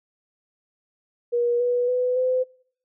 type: tone with pitch steps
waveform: sine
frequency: 478.5 / 488.8 / 499.4 / 510.2 Hz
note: A#4 / B4 / B4 / C5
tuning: +45 / -18 / +19 / -44 cents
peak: -19 dBFS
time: 1.32-2.44 s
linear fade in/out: 20 ms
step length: 280 ms
effects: noise-tail reverb RT60 0.6 s tail -24 dB re dry